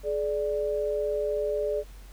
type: tone pair together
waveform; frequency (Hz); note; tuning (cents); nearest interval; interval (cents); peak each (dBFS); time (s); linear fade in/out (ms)
sine; 423.5 / 587.3; G#4 / D5; +34 / 0; tritone; 566; -28; 0.03-1.84; 50
effects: added 46 Hz sine -43 dBFS peak until 2.12 s + pink hiss -55 dBFS RMS until 2.12 s